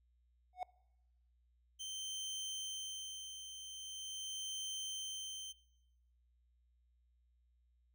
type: tone with exponential growth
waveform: triangle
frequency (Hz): 732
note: F#5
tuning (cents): -19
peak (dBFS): -32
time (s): 0.53-0.63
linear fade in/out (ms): 2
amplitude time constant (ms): 21
type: tone with tremolo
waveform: 25% pulse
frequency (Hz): 3112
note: G7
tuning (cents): -13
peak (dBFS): -37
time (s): 1.79-5.53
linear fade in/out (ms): 20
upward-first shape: sine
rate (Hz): 0.43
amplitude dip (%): 55
effects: noise-tail reverb RT60 1.0 s tail -23 dB re dry + added 60 Hz sine -70 dBFS peak until 7.94 s